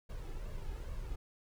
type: noise with flanger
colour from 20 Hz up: brown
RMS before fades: -41 dBFS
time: 0.09-1.16 s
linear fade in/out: 10 ms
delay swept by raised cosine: 1.8 to 2.38 ms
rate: 2.4 Hz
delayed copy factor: +0.55
effects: none